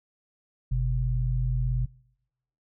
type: tone pair together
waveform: sine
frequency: 47.79 / 126.2 Hz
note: G1 / B2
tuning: -43 / +38 cents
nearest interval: octave + perfect fourth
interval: 1681 cents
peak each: -25 / -26 dBFS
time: 0.71-1.86 s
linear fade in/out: 10 ms
effects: noise-tail reverb RT60 0.9 s tail -26 dB re dry